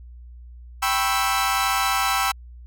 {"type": "chord", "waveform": "sawtooth", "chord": "C# half-diminished seventh", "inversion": "second", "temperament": "equal with one note detuned", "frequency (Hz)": [784, 987.8, 1089.1, 1318.5], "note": ["G5", "B5", "C#6", "E6"], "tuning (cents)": [0, 0, -31, 0], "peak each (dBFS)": [-21, -23, -24, -20], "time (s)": [0.82, 2.32], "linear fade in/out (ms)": 10, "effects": ["added 60 Hz sine -39 dBFS peak until 2.66 s"]}